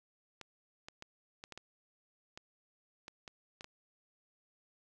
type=clicks; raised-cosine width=0.2 ms; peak=-29 dBFS; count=11; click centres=0.413 / 0.885 / 1.024 / 1.439 / 1.523 / 1.576 / 2.375 / 3.081 / 3.278 / 3.609 / 3.644 s; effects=none